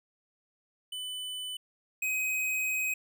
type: tone pair in turn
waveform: square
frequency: 3000 / 2523 Hz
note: F#7 / D#7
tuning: +23 / +23 cents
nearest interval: minor third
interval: 300 cents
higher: first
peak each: -36 / -29 dBFS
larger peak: second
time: 0.92-1.57 / 2.02-2.94 s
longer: second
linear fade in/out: 5 ms
effects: none